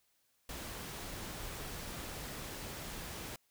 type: noise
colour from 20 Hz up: pink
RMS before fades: -44 dBFS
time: 0.49-3.36 s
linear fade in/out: 2 ms
effects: white hiss -75 dBFS RMS until 3.5 s